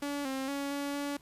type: tone with pitch steps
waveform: sawtooth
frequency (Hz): 286 / 266.3 / 280.6 / 283.5 / 285.5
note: D4 / C4 / C#4 / C#4 / D4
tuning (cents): -46 / +31 / +21 / +39 / -49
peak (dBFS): -29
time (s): 0.02-1.17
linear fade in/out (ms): 5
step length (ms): 230
effects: pink hiss -61 dBFS RMS until 1.21 s + resampled to 32000 Hz